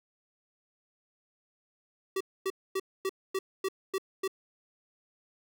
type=tone bursts; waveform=square; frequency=383.5 Hz; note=G4; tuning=38 cents flat; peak=-29 dBFS; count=8; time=2.16-4.278 s; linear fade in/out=5 ms; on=46 ms; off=250 ms; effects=none